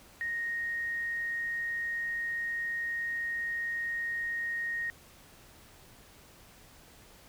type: tone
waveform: sine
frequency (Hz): 1864.7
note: A#6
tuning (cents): 0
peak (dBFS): -31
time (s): 0.21-4.9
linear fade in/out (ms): 0
effects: pink hiss -56 dBFS RMS until 7.28 s